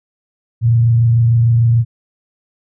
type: tone with frequency modulation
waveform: sine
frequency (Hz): 116.54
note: A#2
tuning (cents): 0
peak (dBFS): -8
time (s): 0.61-1.85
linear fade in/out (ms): 50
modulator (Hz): 26.7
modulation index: 0.26
effects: none